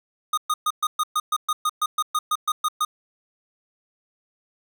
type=tone bursts; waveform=square; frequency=1234 Hz; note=D#6; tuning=15 cents flat; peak=-20 dBFS; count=16; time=0.33-2.85 s; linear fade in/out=5 ms; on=45 ms; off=120 ms; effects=none